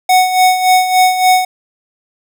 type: tone with tremolo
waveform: square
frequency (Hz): 740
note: F#5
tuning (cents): 0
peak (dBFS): -6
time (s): 0.09-1.45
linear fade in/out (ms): 5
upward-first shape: sine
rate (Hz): 3.5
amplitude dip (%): 65
effects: none